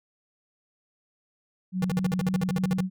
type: tone with pitch glide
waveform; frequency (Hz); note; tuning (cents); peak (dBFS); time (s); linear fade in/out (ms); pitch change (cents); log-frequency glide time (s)
sine; 185 to 186.61; F#3 to F#3; 0 to +15; -25; 1.72-2.9; 50; +15; 1.89-2.49
type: tone bursts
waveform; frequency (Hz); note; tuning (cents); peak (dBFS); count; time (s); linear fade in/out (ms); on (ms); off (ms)
square; 160.8; E3; -43; -25; 14; 1.82-2.807; 2; 25; 49
effects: none